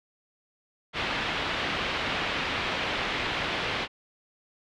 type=low-pass noise; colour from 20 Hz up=white; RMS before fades=-30 dBFS; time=0.93-3.88 s; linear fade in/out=50 ms; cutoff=3300 Hz; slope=24 dB/octave; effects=none